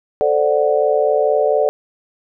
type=chord; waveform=sine; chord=D dominant seventh; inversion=second; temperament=equal; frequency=440 / 523.3 / 587.3 / 740 Hz; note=A4 / C5 / D5 / F#5; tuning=0 / 0 / 0 / 0 cents; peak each=-17 / -20 / -16 / -21 dBFS; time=0.21-1.69 s; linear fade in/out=0 ms; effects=none